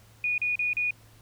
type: tone bursts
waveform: sine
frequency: 2458 Hz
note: D#7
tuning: 22 cents flat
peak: -24 dBFS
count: 4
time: 0.24-0.908 s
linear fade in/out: 2 ms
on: 140 ms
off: 36 ms
effects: added 110 Hz sine -55 dBFS peak until 1.21 s + pink hiss -58 dBFS RMS until 1.21 s